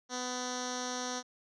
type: tone with low-pass filter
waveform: 10% pulse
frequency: 250 Hz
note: B3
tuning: 21 cents sharp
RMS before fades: -37 dBFS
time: 0.09-1.23 s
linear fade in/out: 50 ms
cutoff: 5600 Hz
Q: 6.3
effects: none